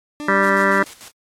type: tone with vibrato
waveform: 40% pulse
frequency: 293.7 Hz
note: D4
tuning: in tune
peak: -26 dBFS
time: 0.2-0.84 s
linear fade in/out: 0 ms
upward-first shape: triangle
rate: 5.4 Hz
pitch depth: 36 cents each way
type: harmonic tone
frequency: 196 Hz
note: G3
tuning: in tune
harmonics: 1 / 2 / 3 / 5 / 6 / 7 / 8 / 9 / 10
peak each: -22 / -22 / -22 / -22 / -22 / -22 / -22 / -22 / -22 dBFS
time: 0.28-0.83 s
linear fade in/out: 5 ms
type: noise with tremolo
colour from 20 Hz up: white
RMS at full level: -36 dBFS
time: 0.42-1.12 s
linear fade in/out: 20 ms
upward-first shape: square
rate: 6.8 Hz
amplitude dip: 65%
effects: low-pass 10000 Hz 12 dB/octave + MP3 96 kbps